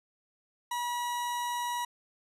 40% pulse tone, 966 Hz, B5, 39 cents flat, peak -30 dBFS, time 0.71-1.85 s, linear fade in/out 5 ms, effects resampled to 32000 Hz

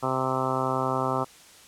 harmonic tone, 130.81 Hz, C3, in tune, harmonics 1 / 2 / 3 / 4 / 5 / 6 / 7 / 8 / 9 / 10, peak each -33 / -33 / -33 / -33 / -33 / -33 / -33 / -33 / -33 / -33 dBFS, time 0.02-1.25 s, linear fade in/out 20 ms, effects white hiss -51 dBFS RMS until 1.67 s + low-pass 10000 Hz 12 dB/octave

